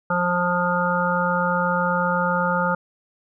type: harmonic tone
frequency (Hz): 177.2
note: F3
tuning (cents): +25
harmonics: 1 / 3 / 5 / 7 / 8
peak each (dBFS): -25 / -25 / -25 / -25 / -25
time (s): 0.1-2.75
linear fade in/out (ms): 5
effects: none